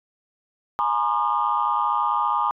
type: tone cluster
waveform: sine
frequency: 837 / 952 / 1061 / 1213 Hz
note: G#5 / A#5 / C6 / D#6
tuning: +13 / +36 / +24 / -44 cents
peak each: -25 / -24 / -26 / -23 dBFS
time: 0.79-2.51 s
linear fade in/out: 0 ms
effects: tanh soft clip ceiling -11 dBFS